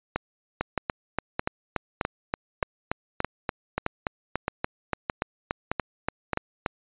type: two click trains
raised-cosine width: 0.5 ms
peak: -10 / -10 dBFS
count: 22 / 11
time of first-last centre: 0.61-6.662 / 0.16-6.333 s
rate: 3.47 / 1.62 Hz
effects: resampled to 8000 Hz